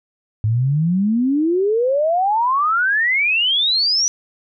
sine exponential sweep, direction up, 104.4 to 5950 Hz, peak -14 dBFS, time 0.44-4.08 s, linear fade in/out 0 ms, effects none

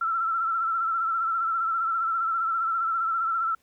sine tone with vibrato, 1339 Hz, E6, 27 cents sharp, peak -23 dBFS, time 0.01-3.55 s, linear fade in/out 5 ms, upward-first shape sine, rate 15 Hz, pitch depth 50 cents each way, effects pink hiss -67 dBFS RMS until 3.62 s

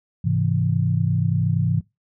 sine chord, Ab augmented, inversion none, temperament equal with one note detuned, 103.83 / 132.41 / 164.81 Hz, Ab2 / C3 / E3, 0 / +21 / 0 cents, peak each -22 dBFS, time 0.24-1.81 s, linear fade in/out 10 ms, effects noise-tail reverb RT60 0.2 s tail -22 dB re dry

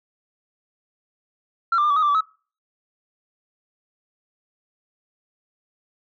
sine tone with pitch steps, 1361 / 1184 / 1200 / 1146 / 1259 / 1180 / 1152 / 1287 Hz, F6 / D6 / D6 / D6 / D#6 / D6 / D6 / E6, -45 / +14 / +37 / -43 / +20 / +8 / -34 / -42 cents, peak -14 dBFS, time 1.72-2.208 s, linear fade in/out 5 ms, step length 61 ms, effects noise-tail reverb RT60 0.4 s tail -24 dB re dry + tanh soft clip ceiling -14 dBFS

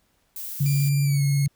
violet noise, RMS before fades -34 dBFS, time 0.36-0.89 s, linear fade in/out 2 ms
sine tone with vibrato, 141 Hz, C#3, 30 cents sharp, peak -18 dBFS, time 0.6-1.48 s, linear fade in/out 10 ms, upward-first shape square, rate 19 Hz, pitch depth 26 cents each way
10% pulse tone with pitch glide, 2375 to 2165 Hz, D7 to C#7, +19 to -41 cents, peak -24 dBFS, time 0.66-1.46 s, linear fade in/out 0 ms, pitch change -160 cents, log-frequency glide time 1.03-1.23 s
effects pink hiss -67 dBFS RMS until 1.55 s

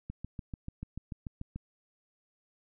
click train, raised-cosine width 5 ms, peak -26 dBFS, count 11, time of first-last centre 0.1-1.56 s, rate 6.85 Hz, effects none

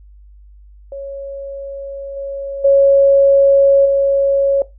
sine tone with level steps, 553 Hz, C#5, 4 cents flat, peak -24 / -21 / -6 / -10 dBFS, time 0.92-4.62 s, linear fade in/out 2 ms, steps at 2.16 / 2.64 / 3.85 s, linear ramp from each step 10 ms, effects noise-tail reverb RT60 0.2 s tail -17 dB re dry + added 50 Hz sine -39 dBFS peak until 4.78 s

